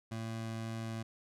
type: tone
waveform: 25% pulse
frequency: 112.8 Hz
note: A2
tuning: 44 cents sharp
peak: -34 dBFS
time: 0.11-1.03 s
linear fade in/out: 10 ms
effects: low-pass 10000 Hz 12 dB/octave